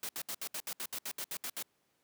white noise bursts, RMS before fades -39 dBFS, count 13, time 0.03-1.626 s, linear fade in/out 2 ms, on 60 ms, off 68 ms, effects pink hiss -75 dBFS RMS until 2.03 s + high-pass 150 Hz 12 dB/octave

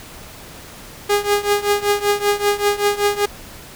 sawtooth tone with tremolo, 409.6 Hz, G#4, 24 cents flat, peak -8 dBFS, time 1.09-3.26 s, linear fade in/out 10 ms, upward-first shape triangle, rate 5.2 Hz, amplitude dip 90%, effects pink hiss -38 dBFS RMS until 3.75 s

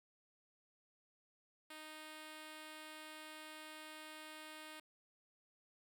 5% pulse tone, 310 Hz, D#4, 6 cents flat, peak -39 dBFS, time 1.7-4.8 s, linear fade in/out 5 ms, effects none

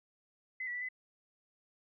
sine tone with pitch steps, 2036 / 1947 / 1969 / 2017 Hz, C7 / B6 / B6 / B6, -48 / -25 / -6 / +36 cents, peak -36 dBFS, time 0.6-0.888 s, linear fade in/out 5 ms, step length 72 ms, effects none

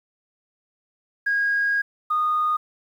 sine tone pair in turn, 1637 / 1231.3 Hz, G#6 / D#6, -25 / -18 cents, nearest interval perfect fourth, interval 493 cents, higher first, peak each -18 dBFS, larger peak neither, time 1.26-1.82 / 2.1-2.57 s, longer first, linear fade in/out 10 ms, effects tanh soft clip ceiling -14 dBFS + 9-bit

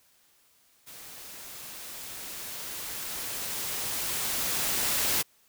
white noise with level ramp, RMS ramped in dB -46 to -26 dBFS, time 0.86-5.23 s, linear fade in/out 20 ms, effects white hiss -64 dBFS RMS until 5.48 s

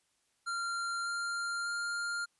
square tone with pitch steps, 1384 / 1392.8 / 1401.7 Hz, F6 / F6 / F6, -16 / -5 / +6 cents, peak -34 dBFS, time 0.46-2.26 s, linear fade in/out 20 ms, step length 600 ms, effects white hiss -75 dBFS RMS until 2.39 s + resampled to 24000 Hz

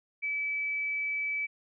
sine tone, 2300 Hz, D7, 37 cents flat, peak -29 dBFS, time 0.22-1.47 s, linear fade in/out 20 ms, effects none

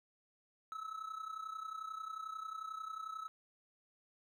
triangle tone with amplitude modulation, 1299 Hz, E6, 26 cents flat, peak -37 dBFS, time 0.72-3.28 s, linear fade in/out 0 ms, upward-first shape sine, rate 31.2 Hz, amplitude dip 75%, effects none

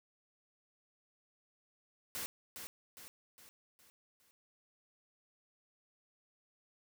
white noise with echo, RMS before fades -41 dBFS, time 2.15-2.26 s, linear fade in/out 0 ms, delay 410 ms, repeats 5, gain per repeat -6 dB, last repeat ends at 4.31 s, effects none

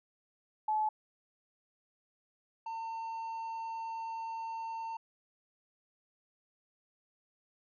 sine / triangle tone pair in turn, 860 / 904.8 Hz, A5 / A5, -40 / +48 cents, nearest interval minor second, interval 88 cents, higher second, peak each -28 / -35 dBFS, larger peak first, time 0.68-0.89 / 2.66-4.97 s, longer second, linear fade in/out 5 ms, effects resampled to 16000 Hz

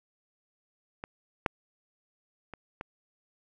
clicks, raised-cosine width 0.5 ms, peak -22 / -10 / -26 / -22 dBFS, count 4, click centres 1.039 / 1.462 / 2.537 / 2.811 s, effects none

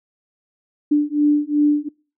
sine beating tone pair, 293.7 / 296.4 Hz, D4 / D4, 0 / +16 cents, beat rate 2.7 Hz, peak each -17 dBFS, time 0.91-1.89 s, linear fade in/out 10 ms, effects noise-tail reverb RT60 0.4 s tail -26 dB re dry

